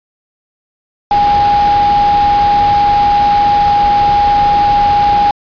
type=tone in noise; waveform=sine; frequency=820 Hz; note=G#5; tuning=22 cents flat; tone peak=-7 dBFS; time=1.11-5.31 s; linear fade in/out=2 ms; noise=pink; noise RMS=-21 dBFS; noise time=1.11-5.31 s; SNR=+11 dB; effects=resampled to 11025 Hz